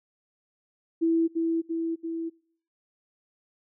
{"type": "tone with echo", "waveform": "sine", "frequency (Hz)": 329.6, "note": "E4", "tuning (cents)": 0, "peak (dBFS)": -20, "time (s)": [1.01, 1.28], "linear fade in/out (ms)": 20, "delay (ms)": 340, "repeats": 3, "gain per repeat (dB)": -3, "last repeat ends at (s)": 2.3, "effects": ["noise-tail reverb RT60 0.6 s tail -25 dB re dry"]}